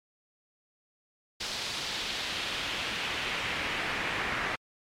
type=noise with band-pass filter sweep; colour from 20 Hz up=brown; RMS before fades=-33 dBFS; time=1.4-4.56 s; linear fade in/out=10 ms; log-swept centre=4500 to 1900 Hz; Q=1.6; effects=MP3 96 kbps